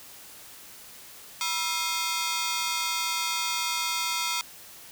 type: ring-modulated tone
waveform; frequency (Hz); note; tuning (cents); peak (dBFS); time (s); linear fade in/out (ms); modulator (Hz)
10% pulse; 1152; D6; -34; -15; 1.41-4.41; 0; 181
effects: white hiss -47 dBFS RMS until 4.91 s